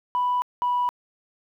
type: tone pair in turn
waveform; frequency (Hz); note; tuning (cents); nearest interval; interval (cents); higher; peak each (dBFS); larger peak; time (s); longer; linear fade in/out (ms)
sine; 987.8 / 981; B5 / B5; 0 / -12; unison; 12; first; -19; neither; 0.15-0.42 / 0.62-0.89; neither; 0
effects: tanh soft clip ceiling -17 dBFS + 10-bit